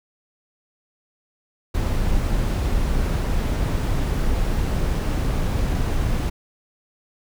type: noise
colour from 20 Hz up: brown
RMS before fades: -21 dBFS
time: 1.74-6.3 s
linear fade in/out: 10 ms
effects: none